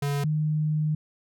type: tone pair in turn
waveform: square / sine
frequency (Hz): 142.5 / 153.26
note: C#3 / D#3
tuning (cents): +48 / -26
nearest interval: minor second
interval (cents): 126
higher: second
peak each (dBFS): -25 / -22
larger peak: second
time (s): 0.02-0.24 / 0.24-0.95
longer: second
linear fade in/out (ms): 5
effects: none